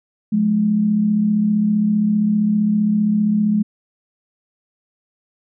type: tone pair together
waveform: sine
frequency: 176.65 / 211.9 Hz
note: F3 / G#3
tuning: +20 / +35 cents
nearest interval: minor third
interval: 315 cents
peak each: -23 / -14 dBFS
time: 0.32-3.63 s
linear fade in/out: 10 ms
effects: none